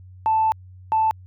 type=tone pair in turn; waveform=sine; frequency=880 / 880 Hz; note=A5 / A5; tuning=0 / 0 cents; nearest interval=unison; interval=0 cents; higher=neither; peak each=-15 dBFS; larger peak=neither; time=0.26-0.52 / 0.92-1.11 s; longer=first; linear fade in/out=0 ms; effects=tanh soft clip ceiling -11 dBFS + added 92 Hz sine -41 dBFS peak until 1.26 s